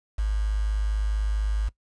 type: tone with quantisation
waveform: sine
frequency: 52.2 Hz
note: G#1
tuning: 10 cents sharp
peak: -22 dBFS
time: 0.18-1.69 s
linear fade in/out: 10 ms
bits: 7
effects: noise-tail reverb RT60 0.1 s tail -18 dB re dry + resampled to 22050 Hz